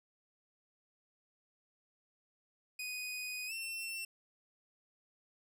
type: tone with pitch glide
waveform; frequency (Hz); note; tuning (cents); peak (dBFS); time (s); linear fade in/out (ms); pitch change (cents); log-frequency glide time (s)
sawtooth; 2489 to 2699; D#7 to E7; 0 to +40; -36; 2.79-4.05; 5; +140; 3.47-3.53
effects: none